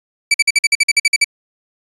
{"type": "tone bursts", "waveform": "sawtooth", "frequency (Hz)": 2306, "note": "D7", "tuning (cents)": -32, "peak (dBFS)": -5, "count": 12, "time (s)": [0.31, 1.244], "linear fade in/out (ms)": 5, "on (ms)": 32, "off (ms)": 50, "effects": ["resampled to 24000 Hz"]}